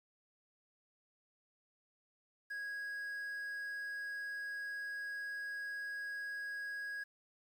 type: tone with quantisation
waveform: triangle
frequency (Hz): 1653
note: G#6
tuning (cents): -9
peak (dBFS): -38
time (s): 2.5-7.04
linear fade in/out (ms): 10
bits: 11
effects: none